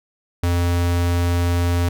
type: tone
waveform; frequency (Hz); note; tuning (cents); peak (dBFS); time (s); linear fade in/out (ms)
square; 87; F2; -6; -17; 0.43-1.89; 5
effects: none